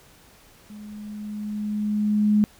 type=tone with level ramp; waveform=sine; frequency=210 Hz; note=G#3; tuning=19 cents sharp; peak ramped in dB=-38 to -14 dBFS; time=0.7-2.44 s; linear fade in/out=0 ms; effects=pink hiss -53 dBFS RMS until 2.59 s